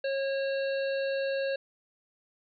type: harmonic tone with a mistuned harmonic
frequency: 545 Hz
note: C#5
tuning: 29 cents flat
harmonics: 1 / 3 / 5 / 7 / 8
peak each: -28 / -38 / -42 / -45 / -46 dBFS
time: 0.04-1.56 s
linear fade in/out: 5 ms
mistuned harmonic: 7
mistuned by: +41 cents
effects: none